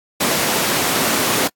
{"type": "high-pass noise", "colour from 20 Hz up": "pink", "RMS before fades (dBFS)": -18, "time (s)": [0.2, 1.48], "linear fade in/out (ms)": 10, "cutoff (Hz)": 220, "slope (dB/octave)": 12, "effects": ["noise-tail reverb RT60 0.1 s tail -26 dB re dry", "AAC 64 kbps"]}